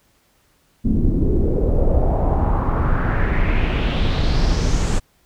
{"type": "noise with low-pass filter sweep", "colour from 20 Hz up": "brown", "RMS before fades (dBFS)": -17, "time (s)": [0.84, 5], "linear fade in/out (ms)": 20, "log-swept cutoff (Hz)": [240, 8000], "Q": 3.1, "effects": ["pink hiss -60 dBFS RMS until 5.25 s"]}